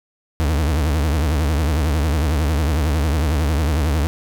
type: tone with vibrato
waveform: 40% pulse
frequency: 75.3 Hz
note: D2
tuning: 44 cents sharp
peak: -15 dBFS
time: 0.4-4.07 s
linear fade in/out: 0 ms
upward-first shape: triangle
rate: 11 Hz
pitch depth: 200 cents each way
effects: none